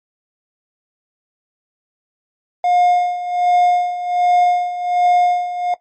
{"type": "tone with tremolo", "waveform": "triangle", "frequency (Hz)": 713, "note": "F5", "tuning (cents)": 36, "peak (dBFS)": -8, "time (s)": [2.64, 5.74], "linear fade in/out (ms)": 2, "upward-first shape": "sine", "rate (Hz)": 1.3, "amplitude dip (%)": 75, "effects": ["noise-tail reverb RT60 0.1 s tail -17 dB re dry", "MP3 32 kbps"]}